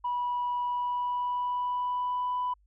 sine tone with pitch glide, 977 to 993.5 Hz, B5 to B5, -19 to +10 cents, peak -26 dBFS, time 0.04-2.54 s, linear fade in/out 10 ms, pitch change +29 cents, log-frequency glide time 0.63-2.38 s, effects tanh soft clip ceiling -24 dBFS + added 50 Hz sine -61 dBFS peak until 2.66 s

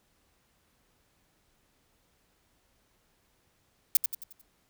violet noise with echo, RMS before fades -20 dBFS, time 3.95-3.97 s, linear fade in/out 2 ms, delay 89 ms, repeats 5, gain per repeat -7 dB, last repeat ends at 4.415 s, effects pink hiss -70 dBFS RMS until 4.69 s

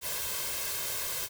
white noise with comb filter, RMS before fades -34 dBFS, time 0.01-1.29 s, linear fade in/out 50 ms, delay 1.9 ms, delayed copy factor +0.65, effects none

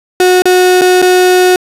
35% pulse tone with dropouts, 365.2 Hz, F#4, 23 cents flat, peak -3 dBFS, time 0.2-1.56 s, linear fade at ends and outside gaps 2 ms, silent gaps 0.421-0.455 / 0.812-0.817 / 1.018-1.024 s, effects resampled to 32000 Hz + 7-bit

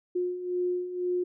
sine beating tone pair, 357.3 / 359.3 Hz, F4 / F4, +40 / +49 cents, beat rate 2 Hz, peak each -34 / -28 dBFS, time 0.15-1.24 s, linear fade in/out 10 ms, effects none

